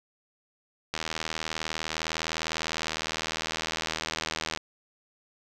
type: click train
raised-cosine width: 0.2 ms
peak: -12 dBFS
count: 291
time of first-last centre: 0.94-4.574 s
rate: 79.8 Hz
effects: none